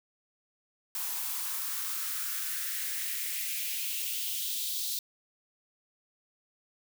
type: noise with high-pass filter sweep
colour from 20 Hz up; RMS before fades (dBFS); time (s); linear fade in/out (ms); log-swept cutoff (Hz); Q
blue; -34; 0.95-4.99; 2; 830 to 4000; 2.9
effects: none